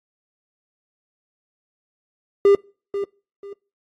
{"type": "tone with echo", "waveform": "triangle", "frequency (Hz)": 400.2, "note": "G4", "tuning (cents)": 36, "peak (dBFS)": -8, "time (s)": [2.45, 2.55], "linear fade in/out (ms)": 2, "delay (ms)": 490, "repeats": 2, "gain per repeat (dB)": -12, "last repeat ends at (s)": 3.53, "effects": ["noise-tail reverb RT60 0.4 s tail -26 dB re dry", "AAC 32 kbps"]}